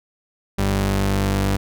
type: tone pair together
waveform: sawtooth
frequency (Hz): 48.95 / 98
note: G1 / G2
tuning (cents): -2 / 0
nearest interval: octave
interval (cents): 1202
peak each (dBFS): -18 / -14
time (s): 0.58-1.57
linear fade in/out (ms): 10
effects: none